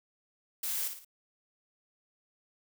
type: noise with echo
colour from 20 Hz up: blue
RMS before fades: -34 dBFS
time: 0.63-0.88 s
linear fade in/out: 5 ms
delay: 56 ms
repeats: 3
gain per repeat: -7 dB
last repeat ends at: 1.048 s
effects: none